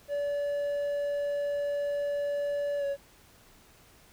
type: tone with pitch glide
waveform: triangle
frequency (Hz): 575 to 560.6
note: D5 to C#5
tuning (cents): -37 to +19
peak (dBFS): -26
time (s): 0.08-2.97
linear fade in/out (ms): 50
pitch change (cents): -44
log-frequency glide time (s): 2.78-2.85
effects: pink hiss -58 dBFS RMS until 4.12 s